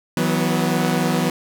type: chord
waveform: sawtooth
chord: E suspended second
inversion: none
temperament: equal with one note detuned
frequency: 161.42 / 185 / 246.9 Hz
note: E3 / F#3 / B3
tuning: -36 / 0 / 0 cents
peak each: -18 dBFS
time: 0.17-1.3 s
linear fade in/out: 2 ms
effects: none